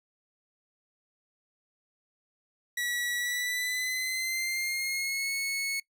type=tone with pitch glide; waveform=sawtooth; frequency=1937 to 2199 Hz; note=B6 to C#7; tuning=-34 to -14 cents; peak=-26 dBFS; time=2.77-5.8 s; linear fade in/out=5 ms; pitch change=+220 cents; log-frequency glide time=3.17-5.31 s; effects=noise-tail reverb RT60 0.1 s tail -21 dB re dry